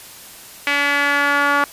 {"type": "tone with band-pass filter sweep", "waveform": "sawtooth", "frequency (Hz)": 285.7, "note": "D4", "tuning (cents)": -48, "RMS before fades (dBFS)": -17, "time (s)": [0.67, 1.64], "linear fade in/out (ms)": 0, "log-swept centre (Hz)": [2200, 1300], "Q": 2.7, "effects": ["white hiss -39 dBFS RMS until 1.72 s", "resampled to 32000 Hz"]}